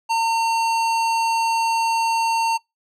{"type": "tone", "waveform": "square", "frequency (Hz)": 910, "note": "A#5", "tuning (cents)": -42, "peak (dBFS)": -18, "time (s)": [0.09, 2.58], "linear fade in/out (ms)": 20, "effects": ["noise-tail reverb RT60 0.2 s tail -26 dB re dry", "low-pass 8000 Hz 12 dB/octave"]}